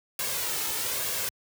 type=noise with flanger; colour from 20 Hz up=white; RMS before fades=-30 dBFS; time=0.19-1.29 s; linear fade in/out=2 ms; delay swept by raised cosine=1.8 to 2.31 ms; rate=1.1 Hz; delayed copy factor=+0.5; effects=high-pass 80 Hz 12 dB/octave